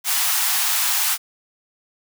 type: high-pass noise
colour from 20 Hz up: white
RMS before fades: -20 dBFS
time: 0.04-1.18 s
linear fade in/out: 50 ms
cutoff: 710 Hz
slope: 96 dB/octave
effects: none